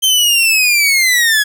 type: linear sweep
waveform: sawtooth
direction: down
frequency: 3136 to 1661.2 Hz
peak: -6 dBFS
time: 0.02-1.44 s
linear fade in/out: 20 ms
effects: none